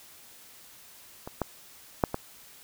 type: clicks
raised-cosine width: 1 ms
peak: -23 / -13 / -7 / -15 dBFS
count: 4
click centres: 1.275 / 1.417 / 2.038 / 2.144 s
effects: white hiss -52 dBFS RMS until 2.63 s